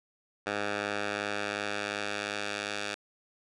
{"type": "tone with band-pass filter sweep", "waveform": "10% pulse", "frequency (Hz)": 102.8, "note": "G#2", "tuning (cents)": -17, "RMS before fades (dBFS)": -34, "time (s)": [0.46, 2.95], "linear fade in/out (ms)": 10, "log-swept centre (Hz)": [1500, 3100], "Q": 0.7, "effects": ["resampled to 24000 Hz"]}